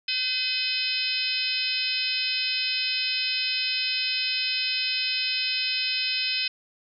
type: harmonic tone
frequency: 510 Hz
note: C5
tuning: 44 cents flat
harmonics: 3 / 4 / 5 / 6 / 7 / 8 / 9 / 10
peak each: -40 / -39 / -29 / -32 / -35 / -32 / -39 / -29 dBFS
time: 0.08-6.48 s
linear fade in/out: 5 ms
effects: none